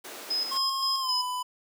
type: high-pass noise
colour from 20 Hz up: pink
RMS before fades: -42 dBFS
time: 0.04-0.58 s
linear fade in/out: 10 ms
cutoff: 290 Hz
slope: 24 dB/octave
type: tone with tremolo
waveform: sine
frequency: 5070 Hz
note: D#8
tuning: 32 cents sharp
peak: -25 dBFS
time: 0.3-1.22 s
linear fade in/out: 10 ms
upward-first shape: square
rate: 3.8 Hz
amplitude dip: 55%
type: tone with pitch glide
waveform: square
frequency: 1076 to 998.2 Hz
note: C6 to B5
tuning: +48 to +18 cents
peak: -30 dBFS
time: 0.51-1.43 s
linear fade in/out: 10 ms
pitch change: -130 cents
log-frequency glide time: 0.99-1.13 s
effects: none